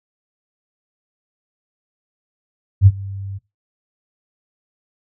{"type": "tone with ADSR envelope", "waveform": "sine", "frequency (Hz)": 98, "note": "G2", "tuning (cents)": 0, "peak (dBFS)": -3, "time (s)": [2.81, 3.39], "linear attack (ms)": 55, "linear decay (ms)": 43, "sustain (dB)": -23, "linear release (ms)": 22, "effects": ["noise-tail reverb RT60 0.2 s tail -17 dB re dry"]}